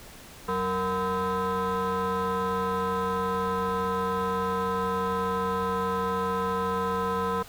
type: tone with frequency modulation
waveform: sine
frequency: 740 Hz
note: F#5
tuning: in tune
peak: -22 dBFS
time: 0.48-7.43 s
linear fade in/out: 10 ms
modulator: 276 Hz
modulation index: 2.1
effects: tanh soft clip ceiling -24 dBFS + pink hiss -47 dBFS RMS until 7.48 s